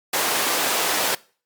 pink high-pass noise, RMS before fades -22 dBFS, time 0.13-1.15 s, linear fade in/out 5 ms, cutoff 460 Hz, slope 12 dB/octave, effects noise-tail reverb RT60 0.4 s tail -22 dB re dry + Opus 48 kbps

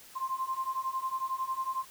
sine beating tone pair, 1044 / 1055 Hz, C6 / C6, -4 / +14 cents, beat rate 11 Hz, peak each -35 / -33 dBFS, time 0.15-1.85 s, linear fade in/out 20 ms, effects white hiss -53 dBFS RMS until 1.9 s

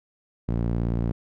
sawtooth tone with band-pass filter, 57.9 Hz, A#1, 11 cents flat, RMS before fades -25 dBFS, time 0.48-1.12 s, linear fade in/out 10 ms, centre 170 Hz, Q 0.76, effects none

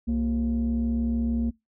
sine tone pair together, 65 / 231.6 Hz, C2 / A#3, -11 / -11 cents, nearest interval octave + minor seventh, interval 2200 cents, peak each -26 / -22 dBFS, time 0.07-1.51 s, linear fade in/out 20 ms, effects noise-tail reverb RT60 0.2 s tail -24 dB re dry + tanh soft clip ceiling -19 dBFS

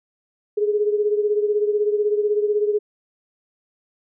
sine beating tone pair, 415.3 / 431.3 Hz, G#4 / A4, 0 / -35 cents, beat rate 16 Hz, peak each -18 / -24 dBFS, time 0.57-2.79 s, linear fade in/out 10 ms, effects none

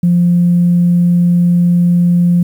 sine tone, 174.61 Hz, F3, in tune, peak -6 dBFS, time 0.03-2.43 s, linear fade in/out 5 ms, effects tanh soft clip ceiling -2 dBFS + 7-bit

